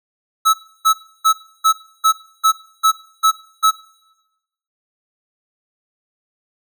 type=tone bursts; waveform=square; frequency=1300 Hz; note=E6; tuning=24 cents flat; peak=-10 dBFS; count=9; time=0.45-3.713 s; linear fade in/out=20 ms; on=87 ms; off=310 ms; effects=noise-tail reverb RT60 1.0 s tail -21 dB re dry